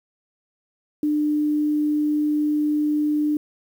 sine tone with quantisation, 299.4 Hz, D4, 33 cents sharp, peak -18 dBFS, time 1.03-3.37 s, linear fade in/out 2 ms, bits 8, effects none

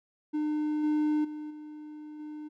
triangle tone with level steps, 302.5 Hz, D#4, 49 cents flat, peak -25 / -22 / -34 / -39 / -36 dBFS, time 0.33-2.49 s, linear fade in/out 20 ms, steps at 0.83 / 1.24 / 1.5 / 2.19 s, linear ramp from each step 10 ms, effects none

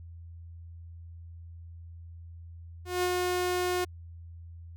sawtooth tone with ADSR envelope, 360 Hz, F#4, 47 cents flat, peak -21 dBFS, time 2.85-3.85 s, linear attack 180 ms, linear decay 53 ms, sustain -2 dB, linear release 12 ms, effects added 84 Hz sine -43 dBFS peak until 4.76 s

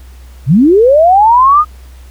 sine linear sweep, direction up, 110 to 1255 Hz, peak -3 dBFS, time 0.46-1.65 s, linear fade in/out 50 ms, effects added 63 Hz sine -31 dBFS peak until 2.1 s + pink hiss -45 dBFS RMS until 2.1 s

